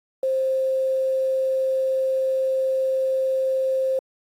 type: tone with quantisation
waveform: sine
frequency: 527 Hz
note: C5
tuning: 12 cents sharp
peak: -19 dBFS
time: 0.23-3.99 s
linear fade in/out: 2 ms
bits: 8
effects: AAC 48 kbps